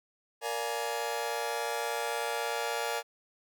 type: chord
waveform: sawtooth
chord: Bb dominant seventh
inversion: none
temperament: just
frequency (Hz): 466.2 / 582.7 / 699.2 / 839.1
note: Bb4 / D5 / F5 / Ab5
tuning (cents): 0 / -14 / +2 / +18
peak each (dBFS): -32 / -34 / -35 / -32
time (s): 0.41-3.03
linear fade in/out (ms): 50
effects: none